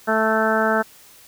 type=harmonic tone; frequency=220 Hz; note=A3; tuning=in tune; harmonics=1 / 2 / 3 / 4 / 5 / 6 / 7 / 8; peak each=-24 / -24 / -22 / -25 / -32 / -24 / -23 / -32 dBFS; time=0.07-0.83 s; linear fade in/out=20 ms; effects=white hiss -48 dBFS RMS until 1.27 s